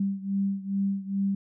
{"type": "beating tone pair", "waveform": "sine", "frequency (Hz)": [196, 198.4], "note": ["G3", "G3"], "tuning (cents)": [0, 21], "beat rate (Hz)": 2.4, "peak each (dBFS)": [-27, -30], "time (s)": [0, 1.35], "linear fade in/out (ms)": 5, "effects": []}